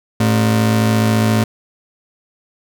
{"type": "ring-modulated tone", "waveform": "40% pulse", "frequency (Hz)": 164.81, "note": "E3", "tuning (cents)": 0, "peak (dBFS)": -8, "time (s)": [0.2, 1.44], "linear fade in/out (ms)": 5, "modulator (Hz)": 55.2, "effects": []}